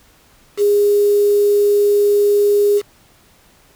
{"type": "tone with quantisation", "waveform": "sine", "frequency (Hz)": 410, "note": "G#4", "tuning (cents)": -22, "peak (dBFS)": -10, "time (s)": [0.57, 2.82], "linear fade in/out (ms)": 50, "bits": 5, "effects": ["pink hiss -51 dBFS RMS until 3.75 s"]}